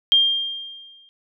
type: tone with exponential decay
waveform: sine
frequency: 3200 Hz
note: G7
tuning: 35 cents sharp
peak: -10 dBFS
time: 0.12-1.09 s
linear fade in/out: 0 ms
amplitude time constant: 210 ms
effects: none